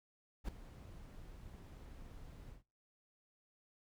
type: noise with ADSR envelope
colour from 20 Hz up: brown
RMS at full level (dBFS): -38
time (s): 0.44-2.63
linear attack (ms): 44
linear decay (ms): 4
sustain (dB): -15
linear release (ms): 130
effects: noise-tail reverb RT60 0.3 s tail -24 dB re dry